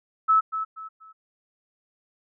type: tone with echo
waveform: sine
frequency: 1302 Hz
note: E6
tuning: 22 cents flat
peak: -15 dBFS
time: 0.28-0.41 s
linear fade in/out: 20 ms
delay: 240 ms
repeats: 3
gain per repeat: -10 dB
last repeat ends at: 1.13 s
effects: none